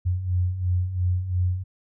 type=beating tone pair; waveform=sine; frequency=88.3 / 91.2 Hz; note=F2 / F#2; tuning=+20 / -24 cents; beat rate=2.9 Hz; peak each=-28 / -22 dBFS; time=0.05-1.64 s; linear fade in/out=20 ms; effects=none